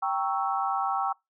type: chord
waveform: sine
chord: G diminished seventh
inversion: none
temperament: equal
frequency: 784 / 932.3 / 1108.7 / 1318.5 Hz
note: G5 / Bb5 / Db6 / Fb6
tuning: 0 / 0 / 0 / 0 cents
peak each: -28 / -34 / -31 / -31 dBFS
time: 0.02-1.13 s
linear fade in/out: 10 ms
effects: noise-tail reverb RT60 0.2 s tail -25 dB re dry